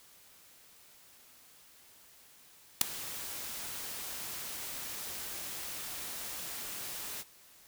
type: noise with ADSR envelope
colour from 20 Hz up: white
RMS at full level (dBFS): -17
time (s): 2.81-7.24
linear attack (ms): 4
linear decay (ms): 4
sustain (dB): -24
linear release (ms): 35
effects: white hiss -59 dBFS RMS until 7.67 s